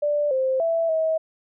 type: tone with pitch steps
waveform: sine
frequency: 588 / 524 / 662 / 640 Hz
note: D5 / C5 / E5 / D#5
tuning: +2 / +2 / +7 / +49 cents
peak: -19 dBFS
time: 0.02-1.18 s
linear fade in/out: 10 ms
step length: 290 ms
effects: none